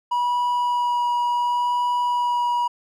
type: tone with vibrato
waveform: triangle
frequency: 970 Hz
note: B5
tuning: 31 cents flat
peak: -17 dBFS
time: 0.11-2.68 s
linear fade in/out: 10 ms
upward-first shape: sine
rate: 0.7 Hz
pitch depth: 9 cents each way
effects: none